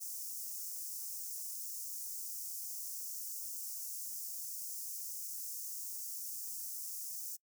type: high-pass noise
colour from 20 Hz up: white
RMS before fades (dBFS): -43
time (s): 0-7.37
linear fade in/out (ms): 20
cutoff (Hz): 5400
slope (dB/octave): 48
effects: noise-tail reverb RT60 0.1 s tail -25 dB re dry